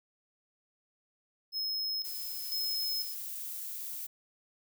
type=tone with tremolo; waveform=square; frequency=5160 Hz; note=E8; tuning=38 cents flat; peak=-32 dBFS; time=1.52-3.16 s; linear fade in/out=50 ms; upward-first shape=square; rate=1 Hz; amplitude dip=70%
type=noise; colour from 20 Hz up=violet; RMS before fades=-40 dBFS; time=2.04-4.07 s; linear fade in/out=10 ms
effects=none